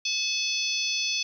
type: harmonic tone with a mistuned harmonic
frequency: 860 Hz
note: A5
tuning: 40 cents flat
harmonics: 3 / 4 / 5 / 6 / 7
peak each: -30 / -31 / -32 / -33 / -33 dBFS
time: 0.05-1.23 s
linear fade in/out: 5 ms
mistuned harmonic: 5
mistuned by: +50 cents
effects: 10-bit